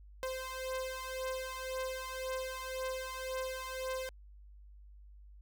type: beating tone pair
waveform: sawtooth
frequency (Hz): 519 / 520.9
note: C5 / C5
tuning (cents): -14 / -8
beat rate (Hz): 1.9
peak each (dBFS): -36 / -37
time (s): 0.23-4.09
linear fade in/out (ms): 0
effects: added 50 Hz sine -52 dBFS peak until 5.41 s